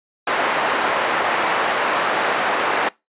pink band-pass noise, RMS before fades -20 dBFS, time 0.27-2.89 s, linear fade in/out 5 ms, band 620 to 1900 Hz, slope 12 dB/octave, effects noise-tail reverb RT60 0.2 s tail -22 dB re dry + resampled to 8000 Hz

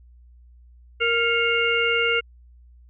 harmonic tone with a mistuned harmonic, 465.8 Hz, A#4, 1 cent flat, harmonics 1 / 3 / 5 / 6, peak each -24 / -24 / -24 / -24 dBFS, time 1-2.21 s, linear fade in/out 20 ms, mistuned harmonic 5, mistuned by -120 cents, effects added 60 Hz sine -47 dBFS peak until 2.89 s

